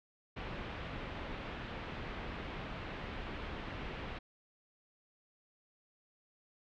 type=low-pass noise; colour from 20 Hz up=pink; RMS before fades=-43 dBFS; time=0.36-4.19 s; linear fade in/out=10 ms; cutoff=3200 Hz; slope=24 dB/octave; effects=none